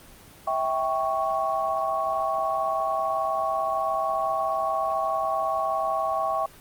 sine chord, C# diminished, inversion first, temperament equal with one note detuned, 650.9 / 784 / 1108.7 Hz, E5 / G5 / C#6, -22 / 0 / 0 cents, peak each -27 dBFS, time 0.47-6.46 s, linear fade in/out 5 ms, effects pink hiss -49 dBFS RMS until 6.6 s + Opus 24 kbps

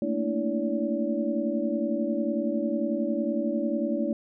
sine tone cluster, 220.8 / 231.8 / 290.5 / 328.4 / 572 Hz, A3 / A#3 / D4 / E4 / D5, +6 / -10 / -19 / -6 / -46 cents, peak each -31 dBFS, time 0.02-4.13 s, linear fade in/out 2 ms, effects none

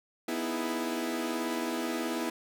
sawtooth chord, E major seventh, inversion second, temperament equal, 246.9 / 311.1 / 329.6 / 415.3 Hz, B3 / D#4 / E4 / G#4, 0 / 0 / 0 / 0 cents, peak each -31 / -36 / -30 / -36 dBFS, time 0.28-2.3 s, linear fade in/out 5 ms, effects none

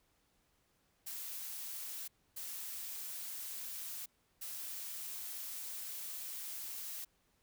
blue noise bursts at uneven times, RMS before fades -44 dBFS, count 3, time 1.06-2.08 / 2.36-4.06 / 4.41-7.05 s, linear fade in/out 10 ms, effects pink hiss -75 dBFS RMS until 7.42 s

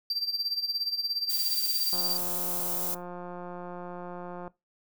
triangle tone with tremolo, 4699 Hz, D8, in tune, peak -24 dBFS, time 0.1-2.17 s, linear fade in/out 2 ms, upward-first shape sine, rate 17 Hz, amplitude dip 75%
violet noise, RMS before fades -31 dBFS, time 1.29-2.95 s, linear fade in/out 10 ms
click train, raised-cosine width 1 ms, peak -27 dBFS, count 452, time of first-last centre 1.93-4.478 s, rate 177 Hz
effects noise-tail reverb RT60 0.2 s tail -19 dB re dry

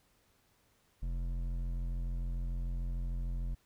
triangle tone with hard clipping, 43.39 Hz, F1, 10 cents flat, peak -35 dBFS, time 1.02-3.55 s, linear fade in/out 10 ms, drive 13 dB, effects pink hiss -71 dBFS RMS until 3.65 s

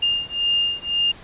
sine beating tone pair, 2815 / 2816.9 Hz, F7 / F7, +13 / +14 cents, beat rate 1.9 Hz, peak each -22 dBFS, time 0.02-1.12 s, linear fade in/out 10 ms, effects pink hiss -43 dBFS RMS until 1.23 s + resampled to 8000 Hz

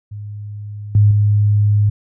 sine tone with level steps, 103.83 Hz, G#2, in tune, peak -26 / -7 / -10 dBFS, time 0.11-1.9 s, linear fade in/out 10 ms, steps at 0.95 / 1.11 s, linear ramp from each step 2 ms, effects none

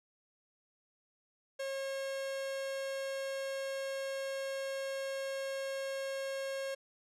45% pulse tone, 542 Hz, C#5, 39 cents flat, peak -36 dBFS, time 1.59-6.75 s, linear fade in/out 10 ms, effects low-pass 10000 Hz 12 dB/octave

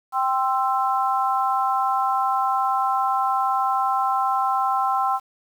sine chord, C major, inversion second, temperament equal with one note detuned, 784 / 1046.5 / 1326.9 Hz, G5 / C6 / E6, 0 / 0 / +11 cents, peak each -22 / -23 / -25 dBFS, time 0.12-5.2 s, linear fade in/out 50 ms, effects 8-bit

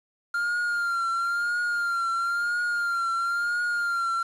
triangle tone with vibrato, 1396.9 Hz, F6, in tune, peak -22 dBFS, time 0.34-4.23 s, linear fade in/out 5 ms, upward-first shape triangle, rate 0.99 Hz, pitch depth 53 cents each way, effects resampled to 24000 Hz + 8-bit

